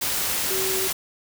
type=tone in noise; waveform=sine; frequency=380 Hz; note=F#4; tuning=46 cents sharp; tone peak=-27 dBFS; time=0.5-0.88 s; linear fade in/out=10 ms; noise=white; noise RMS=-25 dBFS; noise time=0.01-0.93 s; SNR=-5 dB; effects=none